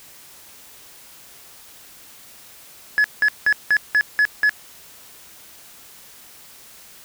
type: tone bursts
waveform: sine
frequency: 1700 Hz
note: G#6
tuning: 40 cents sharp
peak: -10 dBFS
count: 7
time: 2.98-4.494 s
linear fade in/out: 0 ms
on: 62 ms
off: 180 ms
effects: tanh soft clip ceiling -12 dBFS + white hiss -45 dBFS RMS until 7.04 s